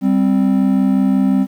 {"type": "tone pair together", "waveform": "triangle", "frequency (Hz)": [196, 261.6], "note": ["G3", "C4"], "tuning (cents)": [0, 0], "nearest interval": "perfect fourth", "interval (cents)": 500, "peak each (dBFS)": -12, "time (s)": [0.01, 1.47], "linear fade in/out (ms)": 50, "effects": ["8-bit"]}